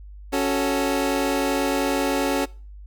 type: chord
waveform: 25% pulse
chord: F# minor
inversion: second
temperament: equal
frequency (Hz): 277.2 / 370 / 440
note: C#4 / F#4 / A4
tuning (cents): 0 / 0 / 0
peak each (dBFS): -19 / -23 / -23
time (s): 0.32-2.46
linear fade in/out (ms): 20
effects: noise-tail reverb RT60 0.4 s tail -23 dB re dry + added 50 Hz sine -38 dBFS peak until 2.86 s